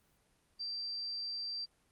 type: tone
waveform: sine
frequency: 4696 Hz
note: D8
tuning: 1 cent flat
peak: -37 dBFS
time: 0.59-1.66 s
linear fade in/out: 20 ms
effects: pink hiss -72 dBFS RMS until 1.91 s + Opus 24 kbps